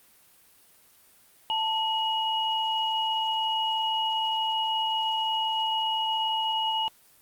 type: tone pair together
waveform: sine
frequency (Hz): 887 / 2900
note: A5 / F#7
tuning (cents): +14 / -35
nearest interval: octave + major sixth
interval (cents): 2051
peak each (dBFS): -27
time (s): 1.5-6.88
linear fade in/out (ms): 0
effects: white hiss -58 dBFS RMS until 7.21 s + Opus 32 kbps